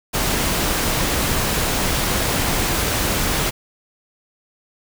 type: noise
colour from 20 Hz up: pink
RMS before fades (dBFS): -20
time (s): 0.13-3.51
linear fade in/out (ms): 20
effects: none

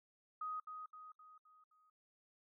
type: tone with echo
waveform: sine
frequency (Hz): 1252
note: D#6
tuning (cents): +10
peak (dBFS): -40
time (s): 0.41-0.6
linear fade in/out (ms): 5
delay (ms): 260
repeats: 5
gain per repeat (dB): -6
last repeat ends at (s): 1.9
effects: noise-tail reverb RT60 0.1 s tail -23 dB re dry

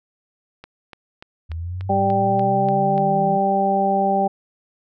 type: click train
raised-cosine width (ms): 0.3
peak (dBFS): -22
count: 9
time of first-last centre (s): 0.64-2.979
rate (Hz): 3.42
type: linear sweep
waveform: sine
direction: up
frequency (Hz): 78.5 to 166.7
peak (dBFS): -25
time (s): 1.49-3.38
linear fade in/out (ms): 20
type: harmonic tone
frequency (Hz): 196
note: G3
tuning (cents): 0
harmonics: 1 / 2 / 3 / 4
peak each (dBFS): -23 / -25 / -23 / -18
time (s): 1.89-4.28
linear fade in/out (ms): 10
effects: none

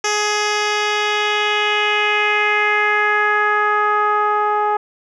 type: tone with low-pass filter sweep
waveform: 10% pulse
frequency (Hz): 419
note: G#4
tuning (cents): +15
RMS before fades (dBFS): -17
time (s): 0.04-4.77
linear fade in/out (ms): 5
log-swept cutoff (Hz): 5900 to 980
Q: 2.6
effects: none

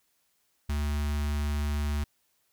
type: tone with notch filter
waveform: square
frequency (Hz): 73.1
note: D2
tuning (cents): -7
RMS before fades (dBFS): -29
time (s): 0.69-2.04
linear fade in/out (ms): 5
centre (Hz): 490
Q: 0.93
effects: white hiss -72 dBFS RMS until 2.52 s

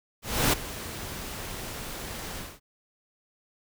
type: noise with ADSR envelope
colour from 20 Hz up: pink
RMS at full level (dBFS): -21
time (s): 0.22-2.6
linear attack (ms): 310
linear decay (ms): 11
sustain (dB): -16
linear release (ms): 220
effects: none

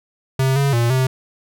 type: tone with pitch steps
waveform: square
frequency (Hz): 132.7 / 139.5 / 117.9 / 130.3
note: C3 / C#3 / A#2 / C3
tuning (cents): +25 / +11 / +20 / -7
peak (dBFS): -15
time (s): 0.39-1.07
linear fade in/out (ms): 5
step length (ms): 170
effects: none

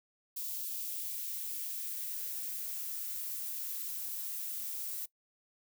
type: noise with high-pass filter sweep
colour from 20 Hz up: violet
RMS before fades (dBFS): -39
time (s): 0.36-5.06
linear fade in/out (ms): 10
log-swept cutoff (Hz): 3300 to 450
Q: 1.2
effects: noise-tail reverb RT60 0.1 s tail -21 dB re dry

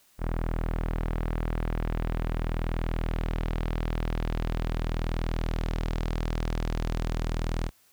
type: tone with low-pass filter sweep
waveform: sawtooth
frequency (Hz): 40.41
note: E1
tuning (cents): -34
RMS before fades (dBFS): -29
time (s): 0.18-7.71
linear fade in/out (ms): 50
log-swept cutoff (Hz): 1700 to 7100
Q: 0.89
effects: white hiss -62 dBFS RMS until 7.92 s

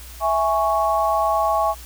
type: chord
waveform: sine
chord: C# minor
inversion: first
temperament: equal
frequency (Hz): 659.3 / 830.6 / 1108.7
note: E5 / G#5 / C#6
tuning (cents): 0 / 0 / 0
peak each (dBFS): -21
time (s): 0.2-1.75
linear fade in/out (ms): 50
effects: added 60 Hz sine -38 dBFS peak until 1.85 s + white hiss -42 dBFS RMS until 1.85 s

